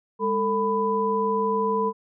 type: tone cluster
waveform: sine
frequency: 203.9 / 446.7 / 996 Hz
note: G#3 / A4 / B5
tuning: -32 / +26 / +14 cents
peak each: -29 / -24 / -24 dBFS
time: 0.19-1.93 s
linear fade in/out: 50 ms
effects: none